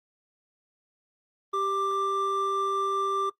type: tone pair together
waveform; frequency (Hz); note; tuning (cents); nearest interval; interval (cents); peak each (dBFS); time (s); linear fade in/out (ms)
triangle; 392 / 1181.1; G4 / D6; 0 / +9; octave + perfect fifth; 1909; -29 / -24; 1.53-3.3; 10
effects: noise-tail reverb RT60 0.1 s tail -18 dB re dry + Opus 24 kbps